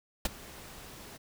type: noise with ADSR envelope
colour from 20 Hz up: pink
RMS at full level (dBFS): -27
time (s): 0.25-1.18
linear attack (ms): 4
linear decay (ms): 21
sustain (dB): -21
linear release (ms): 20
effects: none